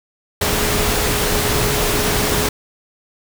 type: tone in noise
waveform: sine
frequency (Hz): 418.6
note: G#4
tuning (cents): +14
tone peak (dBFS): -24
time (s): 0.41-2.49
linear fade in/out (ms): 5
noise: pink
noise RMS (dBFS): -18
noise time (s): 0.41-2.49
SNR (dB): -9
effects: none